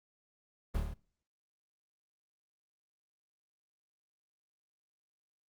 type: noise with echo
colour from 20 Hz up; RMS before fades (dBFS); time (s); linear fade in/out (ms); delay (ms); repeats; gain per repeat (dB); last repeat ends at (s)
brown; -32; 0.74-0.78; 10; 27; 6; -2; 0.942
effects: noise-tail reverb RT60 0.5 s tail -25 dB re dry + Opus 24 kbps